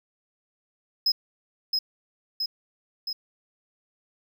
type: tone with echo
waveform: triangle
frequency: 5110 Hz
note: D#8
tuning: 45 cents sharp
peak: -18 dBFS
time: 1.06-1.12 s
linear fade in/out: 5 ms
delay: 670 ms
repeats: 3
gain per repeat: -3 dB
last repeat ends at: 3.13 s
effects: none